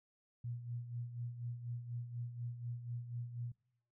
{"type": "tone with tremolo", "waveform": "sine", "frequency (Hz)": 119.9, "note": "A#2", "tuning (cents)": 49, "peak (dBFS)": -38, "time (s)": [0.44, 3.52], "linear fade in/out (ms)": 5, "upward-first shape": "sine", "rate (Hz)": 4.1, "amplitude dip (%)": 65, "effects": ["noise-tail reverb RT60 0.7 s tail -23 dB re dry"]}